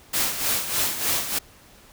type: noise with tremolo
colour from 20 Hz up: white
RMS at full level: -22 dBFS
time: 0.13-1.39 s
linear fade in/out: 10 ms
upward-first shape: sine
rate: 3.3 Hz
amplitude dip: 65%
effects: pink hiss -51 dBFS RMS until 1.92 s